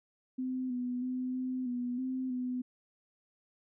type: tone with pitch steps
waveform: sine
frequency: 256.9 / 247.6 / 254.2 / 256.1 / 245.3 / 258.9 / 250.9 Hz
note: C4 / B3 / C4 / C4 / B3 / C4 / B3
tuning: -32 / +5 / -50 / -37 / -12 / -18 / +28 cents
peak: -32 dBFS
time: 0.38-2.62 s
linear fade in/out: 10 ms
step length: 320 ms
effects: none